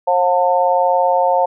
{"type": "harmonic tone", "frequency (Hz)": 179.1, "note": "F3", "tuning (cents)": 44, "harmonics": [3, 4, 5], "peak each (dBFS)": [-16, -16, -16], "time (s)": [0.07, 1.46], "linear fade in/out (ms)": 10, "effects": []}